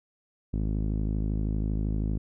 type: tone with low-pass filter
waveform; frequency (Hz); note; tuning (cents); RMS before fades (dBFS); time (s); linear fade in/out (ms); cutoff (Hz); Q
sawtooth; 52.7; G#1; +26; -28; 0.53-2.18; 10; 260; 1.5
effects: none